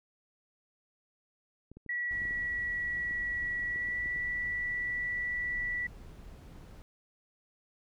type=clicks; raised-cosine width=3 ms; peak=-36 dBFS; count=11; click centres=1.716 / 1.77 / 1.863 / 2.218 / 2.253 / 2.309 / 3.11 / 3.76 / 3.887 / 4.059 / 4.162 s
type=tone with pitch glide; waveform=sine; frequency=1936 to 1956.2 Hz; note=B6 to B6; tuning=-35 to -17 cents; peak=-31 dBFS; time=1.89-5.87 s; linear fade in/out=5 ms; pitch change=+18 cents; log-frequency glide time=3.67-3.95 s
type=noise; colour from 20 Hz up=brown; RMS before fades=-48 dBFS; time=2.11-6.82 s; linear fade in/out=0 ms
effects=none